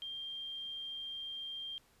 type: tone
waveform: sine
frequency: 3187 Hz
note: G7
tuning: 28 cents sharp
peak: -40 dBFS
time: 0.02-1.78 s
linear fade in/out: 0 ms
effects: pink hiss -68 dBFS RMS until 2 s + resampled to 32000 Hz